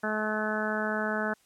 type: harmonic tone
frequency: 214.6 Hz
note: A3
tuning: 43 cents flat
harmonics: 1 / 2 / 3 / 4 / 5 / 6 / 7 / 8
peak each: -33 / -36 / -34 / -38 / -41 / -38 / -33 / -37 dBFS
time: 0.03-1.34 s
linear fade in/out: 10 ms
effects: white hiss -65 dBFS RMS until 1.45 s + low-pass 11000 Hz 12 dB/octave